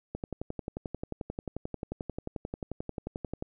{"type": "click train", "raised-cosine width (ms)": 2, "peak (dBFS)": -21, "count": 38, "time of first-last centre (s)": [0.15, 3.424], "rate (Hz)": 11.3, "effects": []}